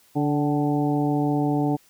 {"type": "harmonic tone with a mistuned harmonic", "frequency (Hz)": 145.5, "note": "D3", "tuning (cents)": -16, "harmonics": [1, 2, 3, 4, 5, 6], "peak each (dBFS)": [-25, -22, -30, -35, -29, -35], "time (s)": [0.15, 1.77], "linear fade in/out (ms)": 20, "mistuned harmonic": 5, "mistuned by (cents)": 54, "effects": ["white hiss -58 dBFS RMS until 1.89 s"]}